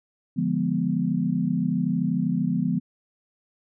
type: chord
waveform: sine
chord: D diminished seventh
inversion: none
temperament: equal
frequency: 146.83 / 174.61 / 207.7 / 246.9 Hz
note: D3 / F3 / Ab3 / Cb4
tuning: 0 / 0 / 0 / 0 cents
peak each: -30 / -25 / -28 / -26 dBFS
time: 0.36-2.8 s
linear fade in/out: 20 ms
effects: none